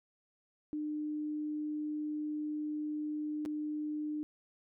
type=tone with dropouts; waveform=sine; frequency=301.7 Hz; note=D4; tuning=47 cents sharp; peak=-34 dBFS; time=0.73-4.23 s; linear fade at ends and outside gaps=0 ms; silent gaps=3.452-3.459 s; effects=none